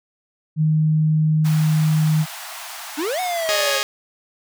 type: tone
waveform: sine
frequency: 155.56 Hz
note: D#3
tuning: in tune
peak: -14 dBFS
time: 0.56-2.26 s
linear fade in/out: 50 ms
type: high-pass noise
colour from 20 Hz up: pink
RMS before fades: -34 dBFS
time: 1.44-3.77 s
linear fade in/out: 20 ms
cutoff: 650 Hz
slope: 96 dB/octave
type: exponential two-way sweep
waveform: square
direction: up then down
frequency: 277.2 to 747 to 537 Hz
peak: -22 dBFS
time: 2.97-3.79 s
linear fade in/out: 20 ms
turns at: 3.2 s
type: chord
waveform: 5% pulse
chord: Ab suspended fourth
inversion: none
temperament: just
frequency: 415.3 / 553.7 / 623 Hz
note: Ab4 / Db5 / Eb5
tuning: 0 / -2 / +2 cents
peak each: -14 dBFS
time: 3.49-3.83 s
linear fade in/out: 0 ms
effects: none